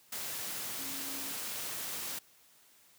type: tone in noise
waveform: sine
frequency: 273.6 Hz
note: C#4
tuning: 23 cents flat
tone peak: -48 dBFS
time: 0.79-1.32 s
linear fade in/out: 5 ms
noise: white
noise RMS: -39 dBFS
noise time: 0.12-2.19 s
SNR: -12 dB
effects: white hiss -63 dBFS RMS until 2.98 s + high-pass 80 Hz 12 dB/octave